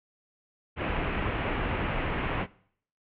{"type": "low-pass noise", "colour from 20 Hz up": "pink", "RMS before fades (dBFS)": -30, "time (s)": [0.76, 2.47], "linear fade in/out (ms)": 50, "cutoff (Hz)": 2900, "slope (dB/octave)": 48, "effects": ["noise-tail reverb RT60 0.6 s tail -21 dB re dry"]}